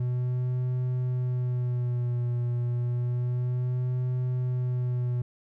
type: tone with vibrato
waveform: triangle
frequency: 123.47 Hz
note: B2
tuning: in tune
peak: -23 dBFS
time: 0-5.22 s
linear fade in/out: 5 ms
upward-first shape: sine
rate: 0.3 Hz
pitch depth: 37 cents each way
effects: none